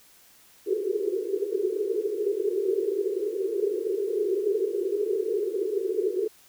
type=band-pass noise; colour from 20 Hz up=pink; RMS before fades=-27 dBFS; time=0.66-6.28 s; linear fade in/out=10 ms; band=370 to 440 Hz; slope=96 dB/octave; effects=white hiss -56 dBFS RMS until 6.48 s